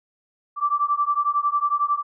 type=beating tone pair; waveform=sine; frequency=1162 / 1173 Hz; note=D6 / D6; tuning=-19 / -2 cents; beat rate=11 Hz; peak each=-22 dBFS; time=0.56-2.03 s; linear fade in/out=50 ms; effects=none